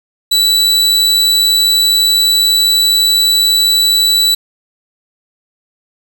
40% pulse tone, 3951 Hz, B7, in tune, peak -7 dBFS, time 0.31-4.35 s, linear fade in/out 10 ms, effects none

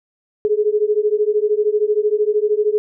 sine beating tone pair, 415.3 / 428.3 Hz, G#4 / A4, 0 / -47 cents, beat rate 13 Hz, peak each -17 dBFS, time 0.45-2.78 s, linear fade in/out 0 ms, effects none

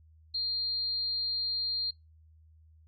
sine tone with amplitude modulation, 4200 Hz, C8, 6 cents sharp, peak -27 dBFS, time 0.34-1.91 s, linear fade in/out 10 ms, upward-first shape sine, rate 241 Hz, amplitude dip 45%, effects noise-tail reverb RT60 0.2 s tail -24 dB re dry + added 79 Hz sine -56 dBFS peak until 2.87 s

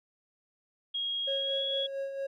sine tone with pitch glide, 3276 to 3343 Hz, G#7 to G#7, -24 to +11 cents, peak -30 dBFS, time 0.94-1.87 s, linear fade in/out 10 ms, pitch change +35 cents, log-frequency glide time 1.36-1.62 s
triangle tone with tremolo, 547 Hz, C#5, 23 cents flat, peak -29 dBFS, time 1.27-2.27 s, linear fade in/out 10 ms, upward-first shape sine, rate 4.4 Hz, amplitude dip 50%
effects none

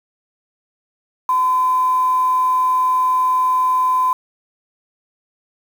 sine tone with quantisation, 1018 Hz, C6, 48 cents flat, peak -13 dBFS, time 1.29-4.13 s, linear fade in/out 2 ms, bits 6, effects none

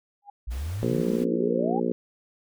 sine tone with exponential growth, 813 Hz, G#5, 37 cents flat, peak -36 dBFS, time 0.22-0.3 s, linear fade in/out 5 ms, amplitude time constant 16 ms
sine exponential sweep, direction up, 54 to 844 Hz, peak -28 dBFS, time 0.47-1.8 s, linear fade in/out 10 ms
pink noise, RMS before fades -45 dBFS, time 0.5-1.25 s, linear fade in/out 20 ms
harmonic tone, 59 Hz, A#1, 22 cents sharp, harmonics 3 / 4 / 5 / 6 / 7 / 8 / 9, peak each -32 / -28 / -34 / -30 / -30 / -32 / -35 dBFS, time 0.83-1.92 s, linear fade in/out 0 ms
effects none

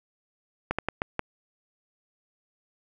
slowing click train, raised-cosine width 0.5 ms, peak -11 dBFS, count 5, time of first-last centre 0.71-1.194 s, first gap 76 ms, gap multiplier 1.32, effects none

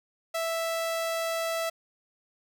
sawtooth tone, 659.3 Hz, E5, in tune, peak -24 dBFS, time 0.34-1.7 s, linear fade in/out 10 ms, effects none

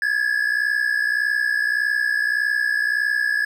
triangle tone pair together, 1655 / 1716.7 Hz, G#6 / A6, -6 / -43 cents, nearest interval minor second, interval 63 cents, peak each -20 / -19 dBFS, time 0.02-3.45 s, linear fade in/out 2 ms, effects none

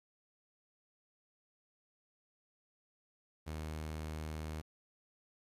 sawtooth tone, 77.78 Hz, D#2, in tune, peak -36 dBFS, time 3.46-4.62 s, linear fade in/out 20 ms, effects resampled to 32000 Hz + 11-bit

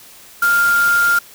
sine tone in noise, 1400 Hz, F6, 4 cents sharp, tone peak -11 dBFS, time 0.42-1.19 s, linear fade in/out 5 ms, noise white, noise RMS -26 dBFS, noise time 0.42-1.19 s, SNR +12 dB, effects white hiss -42 dBFS RMS until 1.34 s

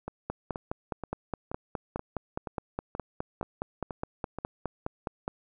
two click trains, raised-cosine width 1 ms, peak -21 / -17 dBFS, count 10 / 25, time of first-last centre 0.08-4.386 / 0.3-5.279 s, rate 2.09 / 4.82 Hz, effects none

